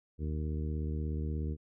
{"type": "harmonic tone", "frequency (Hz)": 76.7, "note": "D#2", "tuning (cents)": -24, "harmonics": [1, 2, 3, 4, 5, 6], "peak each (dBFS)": [-33, -39, -43, -45, -47, -49], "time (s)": [0.18, 1.57], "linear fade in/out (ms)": 50, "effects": []}